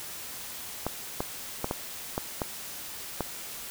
clicks, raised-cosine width 1 ms, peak -14 dBFS, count 7, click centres 0.866 / 1.205 / 1.644 / 1.711 / 2.179 / 2.418 / 3.207 s, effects white hiss -40 dBFS RMS until 3.7 s

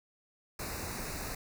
pink band-stop noise, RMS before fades -39 dBFS, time 0.59-1.35 s, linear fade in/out 5 ms, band 2700 to 3800 Hz, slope 96 dB/octave, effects none

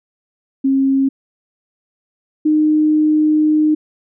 sine tone pair in turn, 270.1 / 306.5 Hz, C#4 / D#4, -45 / -26 cents, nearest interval major second, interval 219 cents, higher second, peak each -11 / -10 dBFS, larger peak second, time 0.64-1.09 / 2.45-3.75 s, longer second, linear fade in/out 10 ms, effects none

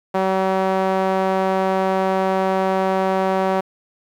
sawtooth tone with band-pass filter, 190 Hz, F#3, 46 cents sharp, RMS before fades -19 dBFS, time 0.14-3.61 s, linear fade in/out 10 ms, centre 720 Hz, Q 1.3, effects 8-bit

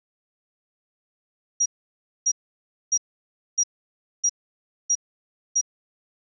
sine tone bursts, 5730 Hz, F8, 44 cents sharp, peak -17 dBFS, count 7, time 1.6-5.613 s, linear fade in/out 10 ms, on 59 ms, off 600 ms, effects none

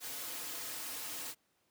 white noise with comb filter, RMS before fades -42 dBFS, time 0-1.35 s, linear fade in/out 50 ms, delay 5.1 ms, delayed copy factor -1, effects pink hiss -75 dBFS RMS until 1.7 s + high-pass 150 Hz 12 dB/octave

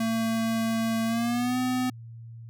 square tone with pitch glide, 225.7 to 253.3 Hz, A3 to B3, +44 to +44 cents, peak -25 dBFS, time 0-1.9 s, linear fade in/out 5 ms, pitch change +200 cents, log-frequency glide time 1.07-1.58 s, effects added 115 Hz sine -40 dBFS peak until 2.49 s

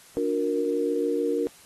sine chord, D augmented, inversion none, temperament equal with one note detuned, 293.7 / 360.5 / 466.2 Hz, D4 / F#4 / A#4, 0 / -45 / 0 cents, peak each -28 / -29 / -25 dBFS, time 0.17-1.47 s, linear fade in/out 0 ms, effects white hiss -52 dBFS RMS until 1.65 s + AAC 32 kbps

